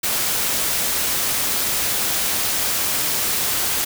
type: noise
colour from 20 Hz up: white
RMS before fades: -21 dBFS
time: 0.03-3.85 s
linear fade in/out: 10 ms
effects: none